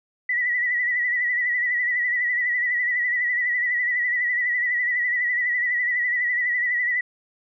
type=tone with vibrato; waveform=sine; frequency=1952 Hz; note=B6; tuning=21 cents flat; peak=-20 dBFS; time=0.29-7.01 s; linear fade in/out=5 ms; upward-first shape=sine; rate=12 Hz; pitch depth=52 cents each way; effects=none